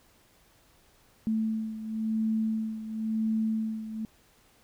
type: beating tone pair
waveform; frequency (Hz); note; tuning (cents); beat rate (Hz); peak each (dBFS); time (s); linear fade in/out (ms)
sine; 220 / 220.96; A3 / A3; 0 / +8; 0.96; -28 / -33; 1.27-4.05; 0
effects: pink hiss -62 dBFS RMS until 4.63 s